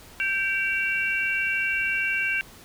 sine tone cluster, 1567 / 2307 / 2740 Hz, G6 / D7 / F7, -1 / -31 / -34 cents, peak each -27 dBFS, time 0.2-2.41 s, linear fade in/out 0 ms, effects pink hiss -48 dBFS RMS until 2.64 s

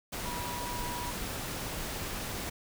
sine tone in noise, 970 Hz, B5, 31 cents flat, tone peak -38 dBFS, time 0.25-1.11 s, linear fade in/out 10 ms, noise pink, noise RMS -37 dBFS, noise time 0.12-2.5 s, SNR -4 dB, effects none

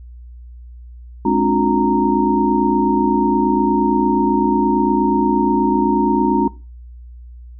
sine tone cluster, 210 / 268.6 / 297 / 357.8 / 927 Hz, G#3 / C4 / D4 / F4 / A#5, +19 / +46 / +20 / +42 / -10 cents, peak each -19 dBFS, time 1.25-6.48 s, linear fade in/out 5 ms, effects noise-tail reverb RT60 0.3 s tail -20 dB re dry + added 60 Hz sine -34 dBFS peak until 7.59 s

